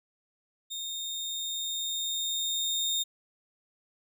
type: tone with level ramp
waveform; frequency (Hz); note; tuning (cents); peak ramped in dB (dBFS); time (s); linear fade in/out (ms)
30% pulse; 3668; A#7; -29; -32 to -24; 0.7-3.04; 20
effects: none